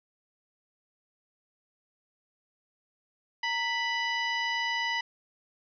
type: harmonic tone with a mistuned harmonic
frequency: 987.8 Hz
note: B5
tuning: in tune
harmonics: 1 / 2 / 3 / 4 / 5 / 6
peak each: -33 / -30 / -35 / -44 / -41 / -50 dBFS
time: 3.43-5.01 s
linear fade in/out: 5 ms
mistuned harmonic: 1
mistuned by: -110 cents
effects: none